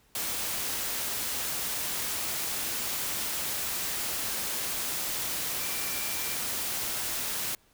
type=tone in noise; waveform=sine; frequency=2349 Hz; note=D7; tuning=in tune; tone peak=-42 dBFS; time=5.61-6.35 s; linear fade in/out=2 ms; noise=white; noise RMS=-32 dBFS; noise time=0.15-7.55 s; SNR=-13 dB; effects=pink hiss -64 dBFS RMS until 7.73 s